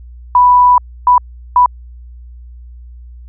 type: tone bursts at uneven times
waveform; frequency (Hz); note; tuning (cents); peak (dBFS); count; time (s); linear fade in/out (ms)
sine; 988; B5; 0; -4; 3; 0.35-0.78 / 1.07-1.18 / 1.56-1.66; 2
effects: added 60 Hz sine -31 dBFS peak until 3.28 s